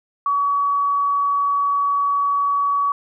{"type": "tone", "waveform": "sine", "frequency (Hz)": 1133, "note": "C#6", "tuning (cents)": 37, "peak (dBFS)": -16, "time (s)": [0.26, 2.92], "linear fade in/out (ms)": 2, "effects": []}